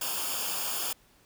white noise with comb filter, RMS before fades -32 dBFS, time 0.01-0.93 s, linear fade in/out 5 ms, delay 0.5 ms, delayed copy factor -0.7, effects pink hiss -62 dBFS RMS until 1.25 s

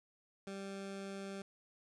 20% pulse tone, 196 Hz, G3, in tune, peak -38 dBFS, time 0.47-1.42 s, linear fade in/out 2 ms, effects resampled to 22050 Hz

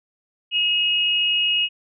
sine tone pair together, 2567 / 2881 Hz, E7 / F#7, -47 / -47 cents, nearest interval major second, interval 200 cents, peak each -24 / -18 dBFS, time 0.51-1.69 s, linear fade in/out 50 ms, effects none

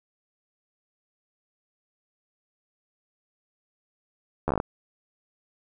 slowing click train, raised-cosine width 1 ms, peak -11 dBFS, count 8, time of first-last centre 4.48-4.601 s, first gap 12 ms, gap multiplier 1.12, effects none

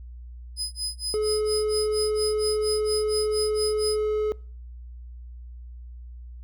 30% pulse tone with tremolo, 5020 Hz, D#8, 15 cents sharp, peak -22 dBFS, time 0.56-3.99 s, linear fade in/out 50 ms, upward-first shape sine, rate 4.3 Hz, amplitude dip 100%
triangle tone, 426.7 Hz, G#4, 47 cents sharp, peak -20 dBFS, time 1.14-4.32 s, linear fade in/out 0 ms
effects noise-tail reverb RT60 0.5 s tail -24 dB re dry + added 60 Hz sine -38 dBFS peak until 6.43 s

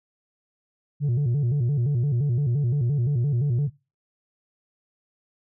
sine tone with vibrato, 131.6 Hz, C3, 10 cents sharp, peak -17 dBFS, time 1-3.7 s, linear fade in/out 50 ms, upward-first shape square, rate 5.8 Hz, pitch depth 170 cents each way, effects noise-tail reverb RT60 0.3 s tail -24 dB re dry + tanh soft clip ceiling -19 dBFS

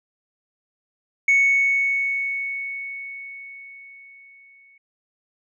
sine tone with exponential decay, 2217 Hz, C#7, in tune, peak -11 dBFS, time 1.28-4.78 s, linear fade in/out 5 ms, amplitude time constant 760 ms, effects tanh soft clip ceiling -11 dBFS

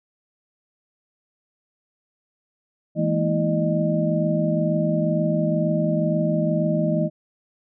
sine tone cluster, 163.9 / 210.2 / 232.3 / 323.1 / 611 Hz, E3 / G#3 / A#3 / E4 / D#5, -10 / +21 / -6 / -35 / -32 cents, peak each -22 / -27 / -27 / -28 / -24 dBFS, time 2.95-7.1 s, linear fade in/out 50 ms, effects none

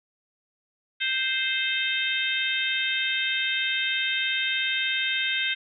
harmonic tone, 523.3 Hz, C5, in tune, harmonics 3 / 4 / 5 / 6 / 7, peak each -30 / -30 / -30 / -30 / -30 dBFS, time 1-5.55 s, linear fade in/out 20 ms, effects none

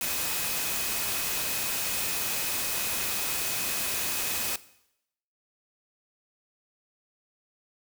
sine tone in noise, 2526 Hz, D#7, 26 cents sharp, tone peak -39 dBFS, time 0.01-4.56 s, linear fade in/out 2 ms, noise white, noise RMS -30 dBFS, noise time 0.01-4.56 s, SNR -12 dB, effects noise-tail reverb RT60 0.8 s tail -18 dB re dry

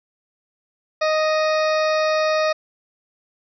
harmonic tone, 622.3 Hz, D#5, in tune, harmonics 1 / 2 / 3 / 4 / 6 / 7 / 8 / 9, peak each -18 / -24 / -28 / -30 / -34 / -35 / -36 / -37 dBFS, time 1.01-2.53 s, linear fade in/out 10 ms, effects none

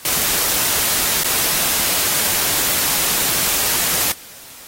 white noise with dropouts, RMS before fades -18 dBFS, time 0.05-4.12 s, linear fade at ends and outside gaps 2 ms, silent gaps 1.235-1.244 s, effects white hiss -39 dBFS RMS until 4.67 s + AAC 48 kbps

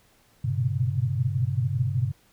sine tone cluster, 98.9 / 120.8 / 125.9 / 139 Hz, G2 / B2 / B2 / C#3, +16 / -38 / +34 / +5 cents, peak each -28 dBFS, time 0.44-2.12 s, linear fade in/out 10 ms, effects pink hiss -61 dBFS RMS until 2.32 s

